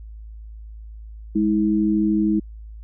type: tone pair together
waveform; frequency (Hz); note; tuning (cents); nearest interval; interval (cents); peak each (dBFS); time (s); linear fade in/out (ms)
sine; 207.7 / 320.7; G#3 / E4; 0 / -48; minor sixth; 752; -19; 1.35-2.4; 10
effects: added 54 Hz sine -35 dBFS peak until 2.83 s